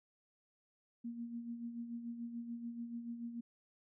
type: tone with tremolo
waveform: sine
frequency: 235 Hz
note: A#3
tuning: 14 cents sharp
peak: -39 dBFS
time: 1.04-3.41 s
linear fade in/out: 10 ms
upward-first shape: sine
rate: 6.9 Hz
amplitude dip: 55%
effects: none